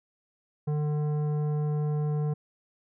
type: tone with tanh clipping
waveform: sine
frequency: 149.6 Hz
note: D3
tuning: 32 cents sharp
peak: -27 dBFS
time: 0.67-2.34 s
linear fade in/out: 10 ms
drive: 12 dB
effects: none